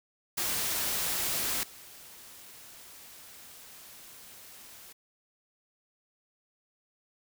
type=noise with level steps; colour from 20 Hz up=white; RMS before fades=-31 / -50 dBFS; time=0.37-4.93 s; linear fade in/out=10 ms; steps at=1.63 s; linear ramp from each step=2 ms; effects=none